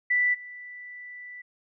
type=tone with level steps; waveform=sine; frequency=1975.5 Hz; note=B6; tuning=in tune; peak=-20 / -39 dBFS; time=0.1-1.42 s; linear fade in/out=10 ms; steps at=0.33 s; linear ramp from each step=20 ms; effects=none